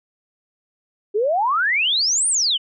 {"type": "exponential two-way sweep", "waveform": "sine", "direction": "up then down", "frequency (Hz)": [392, 9450, 2890], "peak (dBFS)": -16, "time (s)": [1.14, 2.58], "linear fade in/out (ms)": 20, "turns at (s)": 2.28, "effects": []}